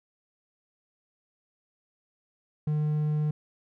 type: tone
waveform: triangle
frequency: 151.3 Hz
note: D#3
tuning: 48 cents flat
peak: -22 dBFS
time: 2.67-3.31 s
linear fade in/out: 5 ms
effects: none